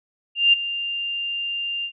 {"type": "tone with ADSR envelope", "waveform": "sine", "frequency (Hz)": 2794, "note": "F7", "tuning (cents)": 0, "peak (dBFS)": -10, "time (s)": [0.35, 1.92], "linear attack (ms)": 180, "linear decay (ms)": 13, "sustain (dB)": -14, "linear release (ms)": 77, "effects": []}